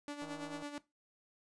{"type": "tone with tremolo", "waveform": "sawtooth", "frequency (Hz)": 290.6, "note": "D4", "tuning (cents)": -18, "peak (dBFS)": -35, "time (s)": [0.08, 0.78], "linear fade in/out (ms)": 0, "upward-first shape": "sine", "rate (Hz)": 9.1, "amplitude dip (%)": 60}
{"type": "click train", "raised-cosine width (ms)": 1, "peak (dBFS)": -38, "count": 65, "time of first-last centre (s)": [0.22, 0.625], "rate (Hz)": 158}
{"effects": ["noise-tail reverb RT60 0.2 s tail -17 dB re dry", "resampled to 22050 Hz"]}